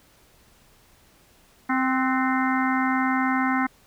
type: harmonic tone with a mistuned harmonic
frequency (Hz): 261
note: C4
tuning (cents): -4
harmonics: 1 / 3 / 4 / 5 / 6 / 7 / 8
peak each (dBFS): -23 / -28 / -29 / -30 / -31 / -31 / -32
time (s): 1.69-3.67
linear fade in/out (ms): 10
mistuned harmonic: 6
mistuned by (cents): -68
effects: pink hiss -57 dBFS RMS until 3.86 s